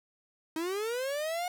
45% pulse linear sweep, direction up, 311.1 to 727 Hz, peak -31 dBFS, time 0.56-1.48 s, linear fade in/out 2 ms, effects none

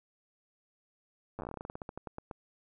slowing click train, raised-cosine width 1 ms, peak -26 dBFS, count 21, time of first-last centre 1.39-2.312 s, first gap 9 ms, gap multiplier 1.15, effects none

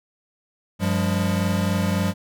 square tone cluster, 96.4 / 177.7 / 201.4 Hz, G2 / F3 / G3, -28 / +30 / +47 cents, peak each -25 dBFS, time 0.79-2.14 s, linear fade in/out 50 ms, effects none

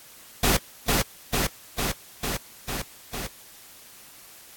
pink noise with echo, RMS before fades -20 dBFS, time 0.43-0.57 s, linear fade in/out 5 ms, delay 450 ms, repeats 6, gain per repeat -2 dB, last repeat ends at 3.27 s, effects white hiss -48 dBFS RMS until 4.56 s + AAC 64 kbps

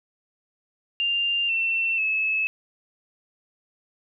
sine tone with pitch steps, 2794 / 2693 / 2595 Hz, F7 / E7 / E7, 0 / +36 / -28 cents, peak -21 dBFS, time 1-2.47 s, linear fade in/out 0 ms, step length 490 ms, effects none

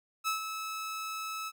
sawtooth tone with ADSR envelope, 1300 Hz, E6, 24 cents flat, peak -24 dBFS, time 0.24-1.52 s, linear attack 36 ms, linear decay 120 ms, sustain -8 dB, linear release 44 ms, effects none

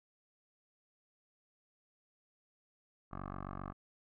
10% pulse tone with low-pass filter, 47.51 Hz, F#1, 47 cents sharp, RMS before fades -44 dBFS, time 3.11-3.73 s, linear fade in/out 20 ms, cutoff 1200 Hz, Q 3.9, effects none

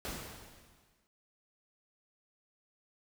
pink noise with exponential decay, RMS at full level -38 dBFS, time 0.05-1.07 s, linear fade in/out 0 ms, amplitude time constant 220 ms, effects none

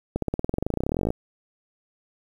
accelerating click train, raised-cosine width 2 ms, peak -11 dBFS, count 28, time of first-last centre 0.16-1.105 s, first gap 63 ms, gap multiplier 0.95, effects 8-bit

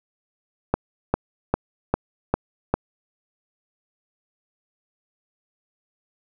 click train, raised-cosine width 1 ms, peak -4 dBFS, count 6, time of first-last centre 0.74-2.74 s, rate 2.5 Hz, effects none

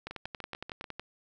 two click trains, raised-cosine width 0.3 ms, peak -22 / -24 dBFS, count 11 / 6, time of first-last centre 0.07-0.996 / 0.11-0.842 s, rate 10.8 / 6.83 Hz, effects none

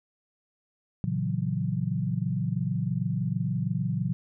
sine chord, F# dominant seventh, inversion first, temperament equal with one note detuned, 115.8 / 138.59 / 164.81 / 185 Hz, A#2 / C#3 / E3 / F#3, -11 / 0 / 0 / 0 cents, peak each -31 dBFS, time 1.04-4.13 s, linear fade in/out 0 ms, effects none

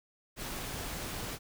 pink noise, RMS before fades -39 dBFS, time 0.36-1.39 s, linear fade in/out 50 ms, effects none

